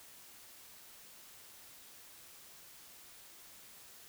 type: silence
effects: white hiss -56 dBFS RMS until 4.08 s